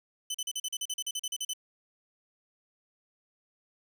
20% pulse tone bursts, 3025 Hz, F#7, 38 cents sharp, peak -26 dBFS, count 15, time 0.3-1.535 s, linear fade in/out 5 ms, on 45 ms, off 40 ms, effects none

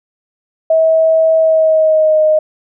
sine tone with pitch glide, 644 to 619.6 Hz, E5 to D#5, -41 to -7 cents, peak -7 dBFS, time 0.7-2.39 s, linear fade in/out 5 ms, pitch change -66 cents, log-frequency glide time 1.37-2.21 s, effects none

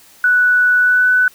sine tone with pitch glide, 1480 to 1496.3 Hz, F#6 to F#6, 0 to +19 cents, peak -9 dBFS, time 0.24-1.28 s, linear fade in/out 2 ms, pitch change +19 cents, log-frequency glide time 0.79-1.08 s, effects white hiss -46 dBFS RMS until 1.34 s

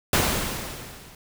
pink noise with level ramp, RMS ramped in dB -19 to -48 dBFS, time 0.13-1.15 s, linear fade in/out 2 ms, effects none

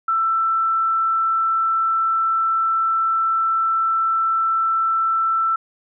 sine tone, 1332 Hz, E6, 18 cents sharp, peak -16 dBFS, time 0.08-5.56 s, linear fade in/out 5 ms, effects none

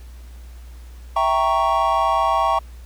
triangle chord, E diminished seventh, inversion none, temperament equal, 659.3 / 784 / 932.3 / 1108.7 Hz, E5 / G5 / Bb5 / Db6, 0 / 0 / 0 / 0 cents, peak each -21 / -20 / -20 / -18 dBFS, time 1.16-2.59 s, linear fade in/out 5 ms, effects added 60 Hz sine -36 dBFS peak until 2.85 s + pink hiss -52 dBFS RMS until 2.85 s

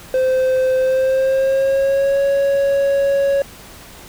triangle tone with pitch glide, 518 to 555.2 Hz, C5 to C#5, -17 to +3 cents, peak -11 dBFS, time 0.14-3.42 s, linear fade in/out 2 ms, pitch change +120 cents, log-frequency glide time 0.77-2.22 s, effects pink hiss -39 dBFS RMS until 4.08 s

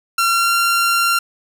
sawtooth tone with pitch glide, 1366 to 1378.7 Hz, F6 to F6, -39 to -23 cents, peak -10 dBFS, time 0.18-1.19 s, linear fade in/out 5 ms, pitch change +16 cents, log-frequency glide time 0.29-0.54 s, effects none

